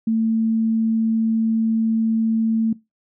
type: tone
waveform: sine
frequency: 223.8 Hz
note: A3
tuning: 30 cents sharp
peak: -16 dBFS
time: 0.07-2.73 s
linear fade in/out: 5 ms
effects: noise-tail reverb RT60 0.2 s tail -20 dB re dry